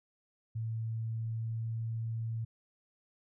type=tone with pitch glide; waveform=sine; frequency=112.6 to 113.45 Hz; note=A2 to A#2; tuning=+40 to -47 cents; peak=-33 dBFS; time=0.55-2.45 s; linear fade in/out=10 ms; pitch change=+13 cents; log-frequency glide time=1.05-1.77 s; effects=none